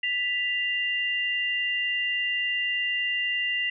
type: tone pair together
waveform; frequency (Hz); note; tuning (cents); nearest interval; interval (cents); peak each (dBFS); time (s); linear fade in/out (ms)
sine; 1975.5 / 2792; B6 / F7; 0 / -1; tritone; 599; -27; 0.03-3.7; 5
effects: none